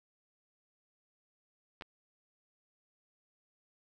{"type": "clicks", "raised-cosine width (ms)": 0.3, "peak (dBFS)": -28, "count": 2, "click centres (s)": [1.811, 1.822], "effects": []}